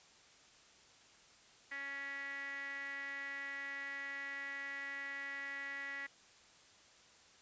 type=tone with band-pass filter; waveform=sawtooth; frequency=278.3 Hz; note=C#4; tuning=7 cents sharp; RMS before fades=-44 dBFS; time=1.71-6.07 s; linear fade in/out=10 ms; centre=1900 Hz; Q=9.9; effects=white hiss -63 dBFS RMS until 7.41 s + resampled to 16000 Hz